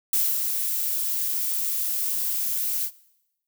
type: noise with ADSR envelope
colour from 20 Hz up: violet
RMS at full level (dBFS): -21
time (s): 0.13-2.91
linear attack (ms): 3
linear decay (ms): 250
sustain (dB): -5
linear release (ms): 68
effects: noise-tail reverb RT60 0.9 s tail -21 dB re dry